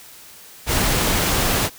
pink noise, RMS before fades -19 dBFS, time 0.66-1.7 s, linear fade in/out 50 ms, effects white hiss -43 dBFS RMS until 1.78 s

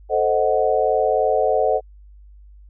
sine chord, A diminished seventh, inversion none, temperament equal, 440 / 523.3 / 622.3 / 740 Hz, A4 / C5 / Eb5 / Gb5, 0 / 0 / 0 / 0 cents, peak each -21 dBFS, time 0.09-1.81 s, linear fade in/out 50 ms, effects added 50 Hz sine -42 dBFS peak until 2.69 s

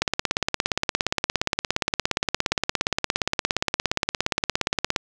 click train, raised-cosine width 0.2 ms, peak -3 dBFS, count 86, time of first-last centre 0.02-4.962 s, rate 17.2 Hz, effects none

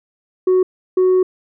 sine tone bursts at uneven times, 370 Hz, F#4, in tune, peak -8 dBFS, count 2, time 0.47-0.63 / 0.97-1.23 s, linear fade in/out 5 ms, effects tanh soft clip ceiling -9 dBFS

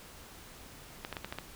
clicks, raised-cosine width 0.3 ms, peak -21 dBFS, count 6, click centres 1.049 / 1.127 / 1.168 / 1.246 / 1.325 / 1.386 s, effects pink hiss -51 dBFS RMS until 1.55 s

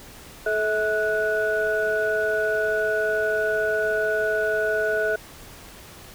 sine tone cluster, 431.4 / 646 / 1473 Hz, A4 / E5 / F#6, -34 / -35 / -8 cents, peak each -24 dBFS, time 0.46-5.16 s, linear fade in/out 5 ms, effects tanh soft clip ceiling -13 dBFS + pink hiss -44 dBFS RMS until 6.14 s

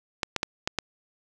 clicks, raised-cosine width 0.2 ms, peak -8 dBFS, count 5, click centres 0.232 / 0.363 / 0.431 / 0.675 / 0.787 s, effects none

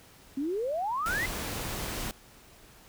sine exponential sweep, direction up, 260.6 to 2093 Hz, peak -28 dBFS, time 0.37-1.26 s, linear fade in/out 5 ms
pink noise, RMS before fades -35 dBFS, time 1.06-2.11 s, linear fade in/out 0 ms
effects pink hiss -55 dBFS RMS until 2.88 s

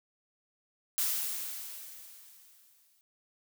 blue noise with exponential decay, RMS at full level -29 dBFS, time 0.98-3.01 s, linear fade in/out 0 ms, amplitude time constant 440 ms, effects none

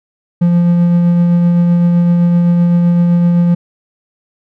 triangle tone with tremolo, 173.3 Hz, F3, 13 cents flat, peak -4 dBFS, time 0.41-3.55 s, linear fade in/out 10 ms, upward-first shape triangle, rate 7.8 Hz, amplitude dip 25%, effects none

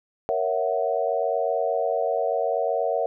sine chord, F# dominant seventh, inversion first, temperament equal, 466.2 / 554.4 / 659.3 / 740 Hz, A#4 / C#5 / E5 / F#5, 0 / 0 / 0 / 0 cents, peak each -27 / -27 / -26 / -28 dBFS, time 0.29-3.06 s, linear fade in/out 0 ms, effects none

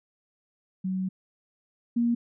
sine tone pair in turn, 187.5 / 236.2 Hz, F#3 / A#3, +23 / +23 cents, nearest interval major third, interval 400 cents, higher second, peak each -26 / -21 dBFS, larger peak second, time 0.84-1.09 / 1.96-2.15 s, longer first, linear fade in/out 10 ms, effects none

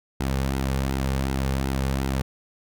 sawtooth tone with flanger, 66.9 Hz, C2, 39 cents sharp, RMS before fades -25 dBFS, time 0.2-2.22 s, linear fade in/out 5 ms, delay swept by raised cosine 1.7 to 3.1 ms, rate 2.7 Hz, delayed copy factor -0.5, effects none

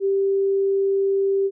sine tone, 392 Hz, G4, in tune, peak -17 dBFS, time 0-1.51 s, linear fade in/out 50 ms, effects none

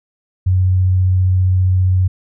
sine tone with vibrato, 92.5 Hz, F#2, in tune, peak -10 dBFS, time 0.46-2.08 s, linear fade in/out 10 ms, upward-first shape sine, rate 15 Hz, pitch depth 9 cents each way, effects none

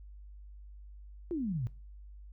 sine exponential sweep, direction down, 365.3 to 110 Hz, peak -31 dBFS, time 1.31-1.67 s, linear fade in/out 0 ms, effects noise-tail reverb RT60 0.3 s tail -17 dB re dry + added 50 Hz sine -47 dBFS peak until 2.32 s

